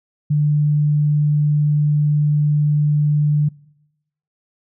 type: tone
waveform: sine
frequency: 148.5 Hz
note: D3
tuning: 20 cents sharp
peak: -13 dBFS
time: 0.3-3.49 s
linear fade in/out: 10 ms
effects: noise-tail reverb RT60 0.9 s tail -24 dB re dry